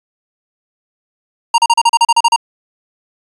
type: tone bursts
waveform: square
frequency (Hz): 932.3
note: A#5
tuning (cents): 0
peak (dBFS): -7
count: 11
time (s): 1.54-2.362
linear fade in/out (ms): 5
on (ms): 42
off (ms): 36
effects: resampled to 24000 Hz